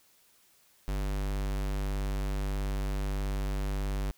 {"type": "tone", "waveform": "square", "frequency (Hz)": 49.21, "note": "G1", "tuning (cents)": 7, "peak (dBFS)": -30, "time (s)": [0.88, 4.11], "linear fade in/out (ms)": 0, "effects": ["white hiss -64 dBFS RMS until 4.17 s"]}